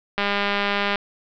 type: click train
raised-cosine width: 0.3 ms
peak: -6 dBFS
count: 158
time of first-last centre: 0.18-0.957 s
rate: 202 Hz
effects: low-pass 4000 Hz 12 dB/octave